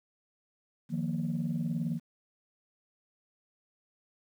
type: chord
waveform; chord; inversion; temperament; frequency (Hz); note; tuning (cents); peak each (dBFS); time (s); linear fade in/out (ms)
sine; Eb suspended second; none; just; 155.56 / 175.01 / 233.3; Eb3 / F3 / Bb3; 0 / +4 / +2; -33; 0.89-2; 50
effects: tanh soft clip ceiling -23 dBFS + 10-bit